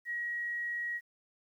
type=tone; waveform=sine; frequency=1902 Hz; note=A#6; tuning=34 cents sharp; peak=-33 dBFS; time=0.05-1.01 s; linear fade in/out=50 ms; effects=11-bit